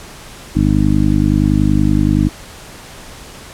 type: harmonic tone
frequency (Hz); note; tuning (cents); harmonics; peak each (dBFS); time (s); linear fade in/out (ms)
50.6; G#1; -44; 1 / 2 / 3 / 4 / 5 / 6; -17 / -17 / -17 / -17 / -17 / -17; 0.55-2.29; 10
effects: pink hiss -35 dBFS RMS until 3.53 s + low-pass 11000 Hz 12 dB/octave